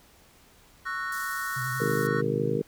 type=chord; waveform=triangle; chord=F# dominant seventh; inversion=second; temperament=just; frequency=1110 / 1332 / 1480 / 1850 Hz; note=C#6 / E6 / F#6 / A#6; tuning=+2 / +18 / 0 / -14 cents; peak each=-34 / -35 / -32 / -33 dBFS; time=0.85-2.22 s; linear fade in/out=20 ms
type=band-pass noise; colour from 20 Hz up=white; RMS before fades=-42 dBFS; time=1.12-2.07 s; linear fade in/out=2 ms; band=4700 to 16000 Hz; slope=24 dB/octave
type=tone with vibrato; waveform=sine; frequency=127.9 Hz; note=C3; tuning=39 cents flat; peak=-32 dBFS; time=1.56-2.58 s; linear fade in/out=10 ms; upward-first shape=sine; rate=11 Hz; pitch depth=60 cents each way
type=harmonic tone; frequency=51.8 Hz; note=G#1; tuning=4 cents flat; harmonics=3 / 4 / 5 / 6 / 7 / 8 / 9; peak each=-32 / -34 / -35 / -35 / -35 / -31 / -29 dBFS; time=1.8-2.62 s; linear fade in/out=5 ms
effects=pink hiss -57 dBFS RMS until 2.67 s